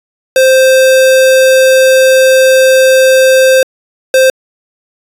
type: tone pair in turn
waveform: square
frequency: 523.3 / 523.3 Hz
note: C5 / C5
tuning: 0 / 0 cents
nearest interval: unison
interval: 0 cents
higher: neither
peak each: -4 dBFS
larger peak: neither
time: 0.36-3.63 / 4.14-4.3 s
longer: first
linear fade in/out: 2 ms
effects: resampled to 32000 Hz